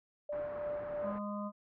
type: tone with tremolo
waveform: sine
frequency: 590 Hz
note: D5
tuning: 8 cents sharp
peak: -34 dBFS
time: 0.29-1.12 s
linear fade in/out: 5 ms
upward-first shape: sine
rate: 3.1 Hz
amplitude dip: 45%
type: low-pass noise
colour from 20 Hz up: white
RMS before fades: -49 dBFS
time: 0.32-1.19 s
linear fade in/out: 10 ms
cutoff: 1400 Hz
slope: 24 dB/octave
type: harmonic tone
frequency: 205.6 Hz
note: G#3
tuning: 17 cents flat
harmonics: 1 / 3 / 5 / 6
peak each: -38 / -43 / -45 / -46 dBFS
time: 1.02-1.52 s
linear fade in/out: 50 ms
effects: none